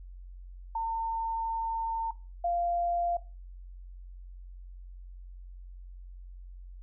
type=tone pair in turn; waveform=sine; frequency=906 / 693.6 Hz; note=A#5 / F5; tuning=-50 / -12 cents; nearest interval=perfect fourth; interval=462 cents; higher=first; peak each=-28 / -26 dBFS; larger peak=second; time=0.75-2.11 / 2.44-3.17 s; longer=first; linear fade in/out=5 ms; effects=noise-tail reverb RT60 0.3 s tail -18 dB re dry + added 45 Hz sine -43 dBFS peak until 6.82 s